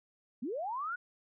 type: linear sweep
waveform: sine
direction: up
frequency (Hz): 207.1 to 1487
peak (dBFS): -34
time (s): 0.42-0.96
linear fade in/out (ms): 10
effects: none